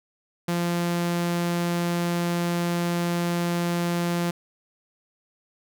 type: tone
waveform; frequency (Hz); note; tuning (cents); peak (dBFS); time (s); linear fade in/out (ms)
sawtooth; 172.8; F3; -18; -19; 0.48-4.31; 5
effects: none